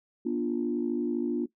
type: chord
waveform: sine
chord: B diminished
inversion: none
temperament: equal with one note detuned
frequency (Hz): 241.4 / 293.7 / 349.2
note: B3 / D4 / F4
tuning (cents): -39 / 0 / 0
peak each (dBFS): -30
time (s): 0.25-1.46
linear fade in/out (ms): 10
effects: noise-tail reverb RT60 0.1 s tail -17 dB re dry + tanh soft clip ceiling -17 dBFS